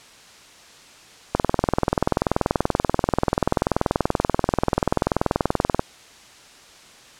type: click train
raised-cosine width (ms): 1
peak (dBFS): -3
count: 93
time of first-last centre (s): 1.35-5.794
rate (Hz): 20.7
effects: white hiss -47 dBFS RMS until 7.19 s + low-pass 7000 Hz 12 dB/octave